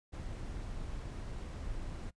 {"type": "noise", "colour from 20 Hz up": "brown", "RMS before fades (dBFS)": -41, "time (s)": [0.12, 2.11], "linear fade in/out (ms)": 20, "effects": ["noise-tail reverb RT60 0.1 s tail -21 dB re dry", "resampled to 22050 Hz"]}